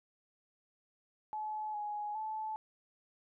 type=tone with pitch steps; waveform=sine; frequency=857 / 835 / 869 Hz; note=A5 / G#5 / A5; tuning=-46 / +9 / -22 cents; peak=-36 dBFS; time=1.33-2.56 s; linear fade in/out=0 ms; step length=410 ms; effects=none